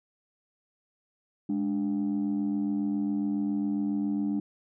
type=tone pair together; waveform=sine; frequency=206.4 / 293.7 Hz; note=G#3 / D4; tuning=-10 / 0 cents; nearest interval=tritone; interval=610 cents; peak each=-27 / -27 dBFS; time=1.49-4.4 s; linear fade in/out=5 ms; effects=tanh soft clip ceiling -22 dBFS